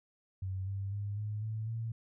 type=tone with pitch steps; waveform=sine; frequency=94.7 / 98.21 / 101.85 / 105.62 / 109.54 / 113.6 Hz; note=F#2 / G2 / G#2 / G#2 / A2 / A#2; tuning=+41 / +4 / -33 / +30 / -7 / -44 cents; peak=-34 dBFS; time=0.42-1.92 s; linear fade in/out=5 ms; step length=250 ms; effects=none